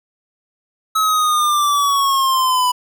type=linear sweep; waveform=square; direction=down; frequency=1291 to 987.8 Hz; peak=-14 dBFS; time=0.95-2.72 s; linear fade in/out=10 ms; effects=none